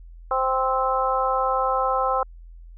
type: harmonic tone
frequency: 261.6 Hz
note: C4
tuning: in tune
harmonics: 2 / 3 / 4 / 5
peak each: -25 / -25 / -25 / -25 dBFS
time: 0.31-2.23 s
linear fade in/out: 2 ms
effects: added 42 Hz sine -40 dBFS peak until 2.77 s